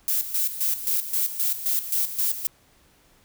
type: noise with tremolo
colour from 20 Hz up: violet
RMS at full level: -23 dBFS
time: 0.08-2.47 s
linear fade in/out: 0 ms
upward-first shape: square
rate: 3.8 Hz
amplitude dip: 70%
effects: pink hiss -59 dBFS RMS until 3.24 s

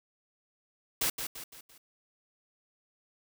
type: noise with echo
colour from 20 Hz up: white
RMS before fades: -29 dBFS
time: 1.01-1.1 s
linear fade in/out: 5 ms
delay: 170 ms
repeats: 4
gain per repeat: -7 dB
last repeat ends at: 1.78 s
effects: none

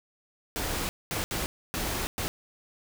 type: noise bursts at uneven times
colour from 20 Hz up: pink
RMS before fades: -31 dBFS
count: 5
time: 0.56-0.89 / 1.11-1.24 / 1.31-1.46 / 1.74-2.07 / 2.18-2.28 s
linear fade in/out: 0 ms
effects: none

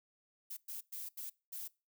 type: noise bursts at uneven times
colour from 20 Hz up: violet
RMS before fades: -44 dBFS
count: 5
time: 0.5-0.57 / 0.68-0.81 / 0.92-1.09 / 1.17-1.3 / 1.52-1.68 s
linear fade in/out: 10 ms
effects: noise-tail reverb RT60 0.3 s tail -23 dB re dry

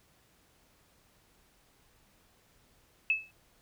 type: tone with exponential decay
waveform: sine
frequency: 2605 Hz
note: E7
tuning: 21 cents flat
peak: -21 dBFS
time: 3.1-3.31 s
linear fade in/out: 1 ms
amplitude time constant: 44 ms
effects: pink hiss -66 dBFS RMS until 3.61 s

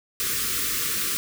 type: band-stop noise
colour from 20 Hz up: white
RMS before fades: -26 dBFS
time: 0.2-1.17 s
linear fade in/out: 0 ms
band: 510 to 1100 Hz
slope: 96 dB/octave
effects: none

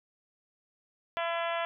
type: harmonic tone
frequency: 336.8 Hz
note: E4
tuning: 37 cents sharp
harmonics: 2 / 3 / 4 / 5 / 6 / 7 / 8 / 9 / 10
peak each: -32 / -36 / -38 / -40 / -42 / -43 / -44 / -45 / -46 dBFS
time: 1.17-1.65 s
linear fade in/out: 0 ms
effects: none

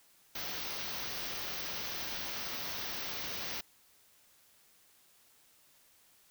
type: band-stop noise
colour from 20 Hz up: white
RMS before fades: -39 dBFS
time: 0.35-3.61 s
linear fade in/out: 5 ms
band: 6200 to 15000 Hz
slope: 96 dB/octave
effects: white hiss -65 dBFS RMS until 6.3 s

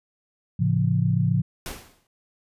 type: chord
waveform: sine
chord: A augmented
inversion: none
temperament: just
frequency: 110 / 137.5 / 171.88 Hz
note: A2 / C#3 / E#3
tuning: 0 / -14 / -27 cents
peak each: -23 dBFS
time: 0.59-1.42 s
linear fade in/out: 10 ms
type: noise with exponential decay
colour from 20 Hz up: pink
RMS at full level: -31 dBFS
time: 1.66-2.07 s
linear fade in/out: 1 ms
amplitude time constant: 87 ms
effects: resampled to 32000 Hz

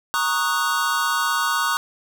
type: chord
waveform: square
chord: D# minor seventh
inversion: second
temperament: equal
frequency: 932.3 / 1108.7 / 1244.5 / 1480 Hz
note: A#5 / C#6 / D#6 / F#6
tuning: 0 / 0 / 0 / 0 cents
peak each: -28 / -26 / -25 / -25 dBFS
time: 0.14-1.77 s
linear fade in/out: 0 ms
effects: none

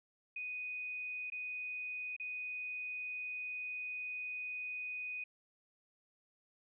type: tone with dropouts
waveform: sine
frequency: 2489 Hz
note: D#7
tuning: in tune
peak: -39 dBFS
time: 0.36-5.24 s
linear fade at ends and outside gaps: 5 ms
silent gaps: 1.301-1.32 / 2.165-2.198 s
effects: none

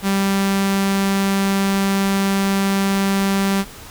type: tone with notch filter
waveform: sawtooth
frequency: 196 Hz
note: G3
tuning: in tune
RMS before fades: -18 dBFS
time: 0.02-3.65 s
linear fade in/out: 50 ms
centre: 500 Hz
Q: 1.7
effects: pink hiss -38 dBFS RMS until 3.9 s

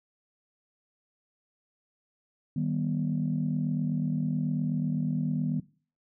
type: chord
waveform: sine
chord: Eb augmented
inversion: none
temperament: just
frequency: 155.56 / 194.45 / 243.1 Hz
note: Eb3 / G3 / B3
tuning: 0 / -14 / -27 cents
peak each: -28 / -33 / -30 dBFS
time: 2.56-5.6 s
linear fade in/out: 5 ms
effects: noise-tail reverb RT60 0.4 s tail -19 dB re dry + tanh soft clip ceiling -18 dBFS

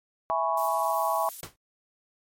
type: chord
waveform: sine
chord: C# minor seventh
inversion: first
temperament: equal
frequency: 659.3 / 830.6 / 987.8 / 1108.7 Hz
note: E5 / G#5 / B5 / C#6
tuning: 0 / 0 / 0 / 0 cents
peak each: -29 dBFS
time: 0.3-1.29 s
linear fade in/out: 0 ms
type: noise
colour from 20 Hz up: violet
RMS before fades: -38 dBFS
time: 0.57-1.41 s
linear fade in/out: 5 ms
type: noise with exponential decay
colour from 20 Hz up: pink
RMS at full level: -33 dBFS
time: 1.43-1.56 s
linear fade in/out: 1 ms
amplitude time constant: 27 ms
effects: MP3 64 kbps

